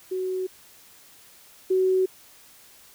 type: tone pair in turn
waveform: sine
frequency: 372.4 / 374.8 Hz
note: F#4 / F#4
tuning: +11 / +22 cents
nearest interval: unison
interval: 11 cents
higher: second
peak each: -25 / -18 dBFS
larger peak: second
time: 0.11-0.47 / 1.7-2.06 s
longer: neither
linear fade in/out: 10 ms
effects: white hiss -52 dBFS RMS until 2.94 s